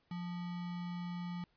sine tone with sample-and-hold, 175.8 Hz, F3, 12 cents sharp, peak -38 dBFS, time 0.11-1.44 s, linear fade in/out 2 ms, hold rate 1050 Hz, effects pink hiss -75 dBFS RMS until 1.56 s + resampled to 11025 Hz

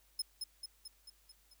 sawtooth tone with echo, 5160 Hz, E8, 38 cents flat, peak -31 dBFS, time 0.19-0.22 s, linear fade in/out 5 ms, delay 220 ms, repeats 6, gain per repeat -4 dB, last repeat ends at 1.54 s, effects added 50 Hz sine -70 dBFS peak until 1.6 s + white hiss -70 dBFS RMS until 1.6 s

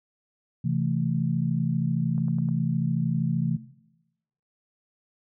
sine chord, A minor, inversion first, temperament just, 132 / 165 / 220 Hz, C3 / E3 / A3, +16 / +2 / 0 cents, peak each -26 / -26 / -31 dBFS, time 0.64-3.57 s, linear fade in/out 10 ms
click train, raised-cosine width 1 ms, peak -34 dBFS, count 4, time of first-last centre 2.18-2.488 s, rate 9.75 Hz
effects noise-tail reverb RT60 0.9 s tail -17 dB re dry

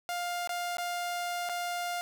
sawtooth tone with dropouts, 703 Hz, F5, 11 cents sharp, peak -28 dBFS, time 0.09-2.01 s, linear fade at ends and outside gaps 0 ms, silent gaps 0.474-0.493 / 0.77-0.783 / 1.49-1.495 s, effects none

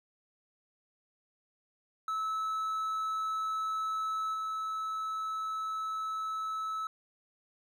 triangle tone with level steps, 1302 Hz, E6, 22 cents flat, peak -29 / -31 dBFS, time 2.08-6.87 s, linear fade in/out 2 ms, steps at 4.33 s, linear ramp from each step 20 ms, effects none

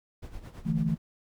brown noise with tremolo, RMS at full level -40 dBFS, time 0.22-0.98 s, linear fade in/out 10 ms, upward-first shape sine, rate 9.1 Hz, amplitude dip 70%
sine chord, D suspended second, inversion none, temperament equal, 146.83 / 164.81 / 220 Hz, D3 / E3 / A3, 0 / 0 / 0 cents, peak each -32 / -27 / -30 dBFS, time 0.65-0.96 s, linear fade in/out 20 ms
effects none

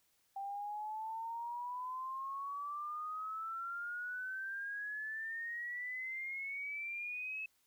sine exponential sweep, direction up, 784 to 2600 Hz, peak -39 dBFS, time 0.36-7.46 s, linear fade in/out 5 ms, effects white hiss -75 dBFS RMS until 7.66 s

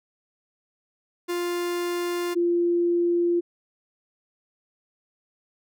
45% pulse / sine tone pair in turn, 350 / 346 Hz, F4 / F4, +4 / -16 cents, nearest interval unison, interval 20 cents, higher first, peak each -25 / -19 dBFS, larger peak second, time 1.28-2.35 / 2.35-3.41 s, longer first, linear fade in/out 20 ms, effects none

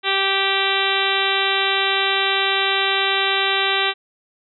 harmonic tone with a mistuned harmonic, 390.1 Hz, G4, 8 cents flat, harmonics 1 / 2 / 3 / 4 / 5 / 6 / 7 / 8 / 9 / 10, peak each -26 / -26 / -26 / -26 / -26 / -26 / -26 / -26 / -26 / -26 dBFS, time 0.03-3.94 s, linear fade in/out 50 ms, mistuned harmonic 10, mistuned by -16 cents, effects none

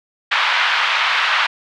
pink band-pass noise, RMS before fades -17 dBFS, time 0.31-1.47 s, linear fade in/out 10 ms, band 1000 to 3500 Hz, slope 24 dB/octave, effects none

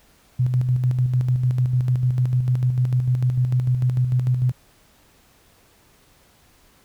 sine tone with tremolo, 125.8 Hz, B2, 32 cents sharp, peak -15 dBFS, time 0.39-4.52 s, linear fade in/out 10 ms, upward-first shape square, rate 6.7 Hz, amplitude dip 45%, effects pink hiss -56 dBFS RMS until 6.84 s

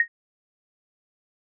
sine tone with exponential decay, 1864.7 Hz, A#6, in tune, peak -12 dBFS, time 0-0.08 s, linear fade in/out 2 ms, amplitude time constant 17 ms, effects none

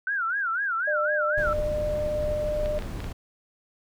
sine tone with vibrato, 1484 Hz, F#6, 5 cents sharp, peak -24 dBFS, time 0.07-1.53 s, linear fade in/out 2 ms, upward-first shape sine, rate 4 Hz, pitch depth 200 cents each way
sine tone, 602 Hz, D5, 43 cents sharp, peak -25 dBFS, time 0.87-2.79 s, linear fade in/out 10 ms
brown noise, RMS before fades -32 dBFS, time 1.37-3.13 s, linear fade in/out 10 ms
clicks, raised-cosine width 0.3 ms, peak -22 dBFS, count 5, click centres 2.659 / 2.79 / 2.823 / 3.004 / 3.043 s
effects none

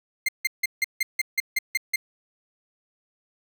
40% pulse tone bursts, 2100 Hz, C7, 6 cents sharp, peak -19 dBFS, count 10, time 0.26-1.96 s, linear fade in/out 5 ms, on 26 ms, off 160 ms, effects none

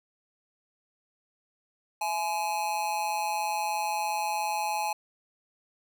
square tone with amplitude modulation, 843 Hz, G#5, 26 cents sharp, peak -25 dBFS, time 2.01-4.93 s, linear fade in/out 5 ms, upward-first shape sine, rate 177 Hz, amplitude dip 70%, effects none

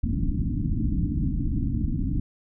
pink low-pass noise, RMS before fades -25 dBFS, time 0.03-2.2 s, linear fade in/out 5 ms, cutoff 310 Hz, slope 96 dB/octave, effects none

